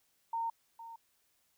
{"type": "tone with echo", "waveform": "sine", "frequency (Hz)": 917, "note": "A#5", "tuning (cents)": -29, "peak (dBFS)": -32, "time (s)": [0.33, 0.5], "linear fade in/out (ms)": 5, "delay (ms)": 460, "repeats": 1, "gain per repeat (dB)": -13, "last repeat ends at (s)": 0.96, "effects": ["white hiss -74 dBFS RMS until 1.57 s"]}